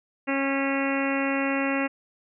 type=harmonic tone with a mistuned harmonic; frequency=273.6 Hz; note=C#4; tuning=23 cents flat; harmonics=1 / 2 / 3 / 4 / 5 / 6 / 7 / 8 / 9 / 10; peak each=-26 / -30 / -35 / -36 / -36 / -36 / -33 / -36 / -36 / -35 dBFS; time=0.27-1.88 s; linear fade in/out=20 ms; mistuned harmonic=7; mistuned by=+27 cents; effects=none